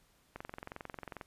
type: click train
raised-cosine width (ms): 0.5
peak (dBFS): -27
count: 20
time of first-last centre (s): 0.36-1.212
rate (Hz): 22.3
effects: pink hiss -69 dBFS RMS until 1.26 s + resampled to 32000 Hz